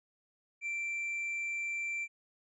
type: tone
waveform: triangle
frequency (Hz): 2349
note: D7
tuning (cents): 0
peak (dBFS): -32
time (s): 0.61-2.08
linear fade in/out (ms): 50
effects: resampled to 24000 Hz